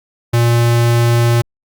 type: tone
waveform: square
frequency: 118.1 Hz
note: A#2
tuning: 23 cents sharp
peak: -10 dBFS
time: 0.33-1.42 s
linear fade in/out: 10 ms
effects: Opus 48 kbps